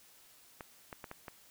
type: clicks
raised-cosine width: 0.5 ms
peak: -28 dBFS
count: 5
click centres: 0.608 / 0.928 / 1.042 / 1.114 / 1.282 s
effects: white hiss -61 dBFS RMS until 1.5 s